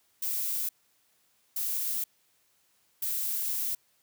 violet noise bursts at uneven times, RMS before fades -31 dBFS, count 3, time 0.22-0.69 / 1.56-2.04 / 3.02-3.75 s, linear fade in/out 5 ms, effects white hiss -69 dBFS RMS until 4.02 s + high-pass 60 Hz 12 dB/octave

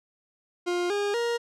40% pulse tone with pitch steps, 352.9 / 407.7 / 471.1 Hz, F4 / G#4 / A#4, +18 / -32 / +18 cents, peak -24 dBFS, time 0.66-1.38 s, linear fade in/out 20 ms, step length 240 ms, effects low-pass 7000 Hz 12 dB/octave

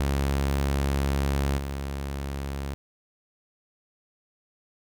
sawtooth tone with level steps, 69.3 Hz, C#2, in tune, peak -19 / -26 dBFS, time 0-2.74 s, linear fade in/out 0 ms, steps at 1.57 s, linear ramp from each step 20 ms, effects none

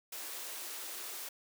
white high-pass noise, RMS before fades -43 dBFS, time 0.12-1.29 s, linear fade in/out 5 ms, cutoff 290 Hz, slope 48 dB/octave, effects none

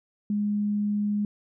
sine tone, 207 Hz, G#3, 5 cents flat, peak -23 dBFS, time 0.3-1.25 s, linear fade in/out 2 ms, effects none

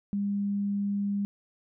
sine tone, 201.5 Hz, G3, 48 cents sharp, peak -26 dBFS, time 0.13-1.25 s, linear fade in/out 0 ms, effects none

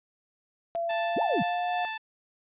sine tone with pitch glide, 677 to 715.6 Hz, E5 to F5, +46 to +42 cents, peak -27 dBFS, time 0.75-1.85 s, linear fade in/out 0 ms, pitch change +96 cents, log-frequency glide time 0.92-1.71 s
clicks, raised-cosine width 0.2 ms, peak -29 dBFS, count 2, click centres 0.756 / 0.908 s
15% pulse tone with tremolo, 880 Hz, A5, in tune, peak -24 dBFS, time 0.89-1.98 s, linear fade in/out 10 ms, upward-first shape sine, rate 2.4 Hz, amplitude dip 40%
sine linear two-way sweep, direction up then down, 122.1 to 932.3 to 122.1 Hz, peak -25 dBFS, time 1.16-1.43 s, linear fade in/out 10 ms, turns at 1.22 s
effects resampled to 8000 Hz

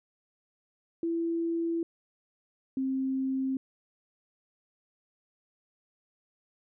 sine tone pair in turn, 333.9 / 265 Hz, E4 / C4, +22 / +22 cents, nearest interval major third, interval 400 cents, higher first, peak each -27 dBFS, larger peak neither, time 1.03-1.83 / 2.77-3.57 s, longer neither, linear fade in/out 2 ms, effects none

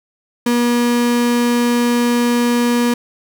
35% pulse tone, 240 Hz, B3, 49 cents flat, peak -11 dBFS, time 0.46-2.94 s, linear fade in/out 5 ms, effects none

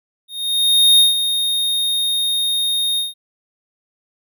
square tone with ADSR envelope, 3700 Hz, A#7, 14 cents flat, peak -8 dBFS, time 0.28-3.14 s, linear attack 710 ms, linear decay 150 ms, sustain -9 dB, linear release 160 ms, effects none

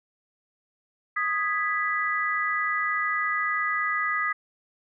sine chord, G# minor, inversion second, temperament equal, 1244.5 / 1661.2 / 1975.5 Hz, D#6 / G#6 / B6, 0 / 0 / 0 cents, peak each -27 / -31 / -27 dBFS, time 1.16-4.33 s, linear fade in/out 10 ms, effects none

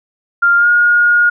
sine tone with pitch glide, 1396.9 to 1432 Hz, F6 to F6, 0 to +43 cents, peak -7 dBFS, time 0.42-1.3 s, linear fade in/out 10 ms, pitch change +43 cents, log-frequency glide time 0.57-0.68 s, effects none

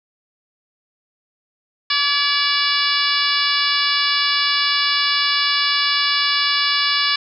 harmonic tone with a mistuned harmonic, 576 Hz, D5, 34 cents flat, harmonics 2 / 3 / 4 / 5 / 6 / 7 / 8 / 9, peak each -24 / -24 / -24 / -24 / -24 / -24 / -24 / -24 dBFS, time 1.9-7.16 s, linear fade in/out 5 ms, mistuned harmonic 3, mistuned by -26 cents, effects none

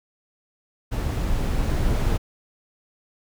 brown noise with level ramp, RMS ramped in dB -24 to -21 dBFS, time 0.91-2.18 s, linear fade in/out 20 ms, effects none

